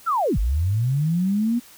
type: linear two-way sweep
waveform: sine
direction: down then up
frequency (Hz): 1413 to 45.91 to 244.2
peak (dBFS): -18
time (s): 0.06-1.6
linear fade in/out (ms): 20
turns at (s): 0.38
effects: white hiss -48 dBFS RMS until 1.77 s